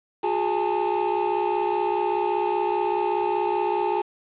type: tone cluster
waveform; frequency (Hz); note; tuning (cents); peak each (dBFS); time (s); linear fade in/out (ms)
triangle; 359.5 / 415.6 / 831 / 896; F#4 / G#4 / G#5 / A5; -50 / +1 / +1 / +31; -25; 0.23-4.02; 10
effects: resampled to 8000 Hz + 7-bit